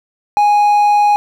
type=tone; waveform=triangle; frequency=828 Hz; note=G#5; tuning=5 cents flat; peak=-6 dBFS; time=0.37-1.16 s; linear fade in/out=0 ms; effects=none